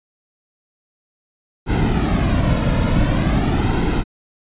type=noise with flanger; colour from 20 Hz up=brown; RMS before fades=-17 dBFS; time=1.66-4.04 s; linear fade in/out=50 ms; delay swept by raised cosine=1.7 to 2.59 ms; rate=0.46 Hz; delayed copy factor=-0.65; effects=resampled to 8000 Hz